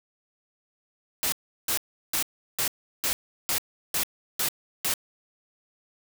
white noise bursts, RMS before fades -26 dBFS, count 9, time 1.23-4.938 s, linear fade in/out 0 ms, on 92 ms, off 360 ms, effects none

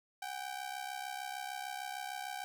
sawtooth ring-modulated tone, 775 Hz, G5, 20 cents flat, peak -33 dBFS, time 0.22-2.44 s, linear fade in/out 0 ms, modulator 33.3 Hz, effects none

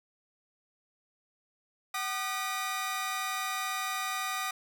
sawtooth tone cluster, 757 / 1216 / 1938 Hz, F#5 / D#6 / B6, +39 / -40 / -33 cents, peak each -34 / -30 / -35 dBFS, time 1.94-4.51 s, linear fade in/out 5 ms, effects none

